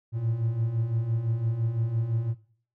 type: beating tone pair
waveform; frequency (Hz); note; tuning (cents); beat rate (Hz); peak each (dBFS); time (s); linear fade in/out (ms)
triangle; 110.1 / 116; A2 / A#2; +2 / -8; 5.9; -30 / -24; 0.12-2.35; 50
effects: noise-tail reverb RT60 0.5 s tail -17 dB re dry